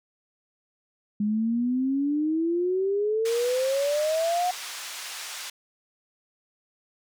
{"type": "exponential sweep", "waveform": "sine", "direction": "up", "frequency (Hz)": [205.1, 733], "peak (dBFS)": -22, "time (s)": [1.2, 4.51], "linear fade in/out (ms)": 5}
{"type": "band-pass noise", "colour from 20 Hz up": "white", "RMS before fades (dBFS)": -37, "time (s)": [3.25, 5.5], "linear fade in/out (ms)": 5, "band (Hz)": [920, 6900], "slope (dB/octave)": 12}
{"effects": []}